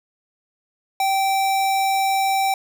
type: tone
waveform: square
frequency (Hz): 777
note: G5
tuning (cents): -16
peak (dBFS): -18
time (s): 1-2.54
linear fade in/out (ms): 2
effects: none